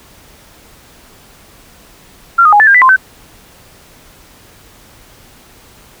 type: tone with pitch steps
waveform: sine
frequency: 1376 / 1239 / 827 / 1750 / 1604 / 1985 / 1042 / 1533 Hz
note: F6 / D#6 / G#5 / A6 / G6 / B6 / C6 / G6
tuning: -26 / -8 / -8 / -10 / +39 / +8 / -7 / -39 cents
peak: -3 dBFS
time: 2.38-2.964 s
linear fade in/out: 10 ms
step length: 73 ms
effects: pink hiss -42 dBFS RMS until 6 s